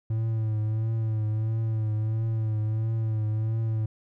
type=tone with vibrato; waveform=triangle; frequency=110 Hz; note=A2; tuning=in tune; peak=-22 dBFS; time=0.1-3.86 s; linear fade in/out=5 ms; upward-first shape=triangle; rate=1.5 Hz; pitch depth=47 cents each way; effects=none